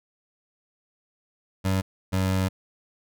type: tone pair in turn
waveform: 25% pulse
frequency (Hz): 95.2 / 94.38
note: F#2 / F#2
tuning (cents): +50 / +35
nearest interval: unison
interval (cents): 15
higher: first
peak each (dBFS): -18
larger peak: neither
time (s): 1.64-1.82 / 2.12-2.49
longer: second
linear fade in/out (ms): 20
effects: none